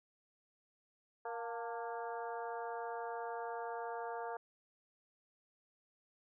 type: harmonic tone with a mistuned harmonic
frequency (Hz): 234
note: A#3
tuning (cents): +7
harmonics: 2 / 3 / 4 / 5 / 6 / 7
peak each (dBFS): -44 / -44 / -45 / -51 / -52 / -54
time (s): 1.25-4.37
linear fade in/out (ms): 5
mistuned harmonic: 4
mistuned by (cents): -58
effects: none